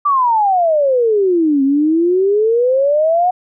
sine exponential two-way sweep, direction down then up, 1186 to 267.8 to 739 Hz, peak -10 dBFS, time 0.05-3.31 s, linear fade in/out 10 ms, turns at 1.63 s, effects none

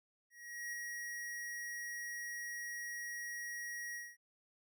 square tone with ADSR envelope, 1900 Hz, A#6, 33 cents sharp, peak -40 dBFS, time 0.3-4.17 s, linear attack 430 ms, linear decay 4 ms, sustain -2 dB, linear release 220 ms, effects none

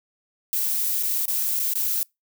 violet noise with dropouts, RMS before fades -24 dBFS, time 0.53-2.03 s, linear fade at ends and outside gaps 0 ms, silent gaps 1.027-1.033 / 1.255-1.281 / 1.593-1.599 / 1.735-1.755 s, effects noise-tail reverb RT60 0.2 s tail -26 dB re dry

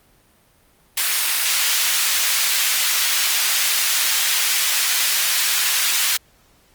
pink high-pass noise, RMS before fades -19 dBFS, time 0.97-6.17 s, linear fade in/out 5 ms, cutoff 2100 Hz, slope 12 dB/octave, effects pink hiss -56 dBFS RMS until 6.74 s + Opus 32 kbps

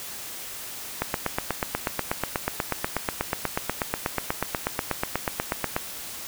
click train, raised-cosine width 0.5 ms, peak -8 dBFS, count 40, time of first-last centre 1.02-5.765 s, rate 8.22 Hz, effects white hiss -37 dBFS RMS until 6.27 s

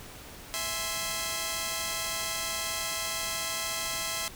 5% pulse chord, E augmented, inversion none, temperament equal, 659.3 / 830.6 / 1046.5 Hz, E5 / G#5 / B#5, 0 / 0 / 0 cents, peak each -23 / -27 / -22 dBFS, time 0.54-4.28 s, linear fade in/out 0 ms, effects pink hiss -46 dBFS RMS until 4.35 s

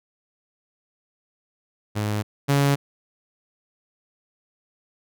sawtooth tone pair in turn, 105.2 / 140.78 Hz, G#2 / C#3, +23 / +27 cents, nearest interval perfect fourth, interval 504 cents, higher second, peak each -19 / -13 dBFS, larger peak second, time 1.95-2.23 / 2.48-2.76 s, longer neither, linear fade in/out 20 ms, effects none

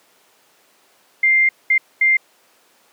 sine tone bursts at uneven times, 2101 Hz, C7, 7 cents sharp, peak -11 dBFS, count 3, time 1.23-1.49 / 1.7-1.78 / 2.01-2.17 s, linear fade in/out 5 ms, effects pink hiss -55 dBFS RMS until 2.92 s + high-pass 400 Hz 12 dB/octave

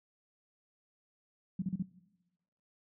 sine tone bursts, 185 Hz, F#3, in tune, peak -30 dBFS, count 4, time 1.59-1.826 s, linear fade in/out 5 ms, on 32 ms, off 36 ms, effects noise-tail reverb RT60 1.0 s tail -18 dB re dry

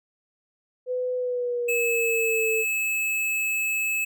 sine tone with pitch glide, 502 to 444.7 Hz, B4 to A4, +28 to +18 cents, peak -24 dBFS, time 0.86-2.65 s, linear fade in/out 50 ms, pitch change -210 cents, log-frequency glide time 1.16-2.48 s
square tone, 2597 Hz, E7, 26 cents flat, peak -24 dBFS, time 1.68-4.05 s, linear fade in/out 10 ms
effects none

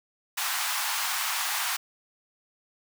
pink high-pass noise, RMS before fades -29 dBFS, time 0.37-1.77 s, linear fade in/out 10 ms, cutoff 790 Hz, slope 48 dB/octave, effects none

